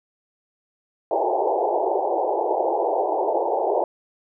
white band-pass noise, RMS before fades -22 dBFS, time 1.11-3.84 s, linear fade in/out 2 ms, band 340 to 900 Hz, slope 96 dB/octave, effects none

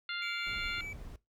harmonic tone, 698.5 Hz, F5, in tune, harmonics 2 / 3 / 4 / 5 / 6, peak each -39 / -41 / -42 / -43 / -44 dBFS, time 0.09-0.81 s, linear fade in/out 2 ms
triangle tone with tremolo, 2300 Hz, D7, 37 cents flat, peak -38 dBFS, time 0.22-0.93 s, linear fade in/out 2 ms, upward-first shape sine, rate 5 Hz, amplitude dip 30%
brown noise, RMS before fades -46 dBFS, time 0.46-1.16 s, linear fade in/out 2 ms
effects noise-tail reverb RT60 0.2 s tail -19 dB re dry

